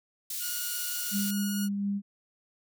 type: high-pass noise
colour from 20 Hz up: white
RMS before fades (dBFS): -35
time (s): 0.3-1.31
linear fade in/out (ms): 5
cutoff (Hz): 4000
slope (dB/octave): 12
type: tone with vibrato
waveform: 5% pulse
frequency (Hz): 1443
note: F#6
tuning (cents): -44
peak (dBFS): -24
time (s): 0.39-1.69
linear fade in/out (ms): 50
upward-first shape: triangle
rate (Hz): 17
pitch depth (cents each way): 14
type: tone with tremolo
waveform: sine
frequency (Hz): 200.7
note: G3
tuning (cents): +41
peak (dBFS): -26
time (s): 1.11-2.02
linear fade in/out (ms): 50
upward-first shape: triangle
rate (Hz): 4.2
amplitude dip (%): 30
effects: none